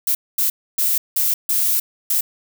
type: noise bursts at uneven times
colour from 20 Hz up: violet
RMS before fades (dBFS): -18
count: 6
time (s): 0.07-0.15 / 0.38-0.5 / 0.78-0.98 / 1.16-1.34 / 1.49-1.8 / 2.1-2.21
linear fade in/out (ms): 5
effects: none